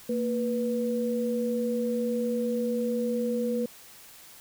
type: tone pair together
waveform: sine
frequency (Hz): 230.3 / 489.1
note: A#3 / B4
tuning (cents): -21 / -17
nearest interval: octave + minor second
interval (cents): 1304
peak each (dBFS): -28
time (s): 0.09-3.66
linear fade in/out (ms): 5
effects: white hiss -50 dBFS RMS until 4.4 s